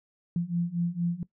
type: beating tone pair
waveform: sine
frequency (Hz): 170 / 174.3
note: F3 / F3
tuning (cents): -46 / -3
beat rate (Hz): 4.3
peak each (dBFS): -30 / -28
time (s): 0.36-1.23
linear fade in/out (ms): 2
effects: noise-tail reverb RT60 0.1 s tail -18 dB re dry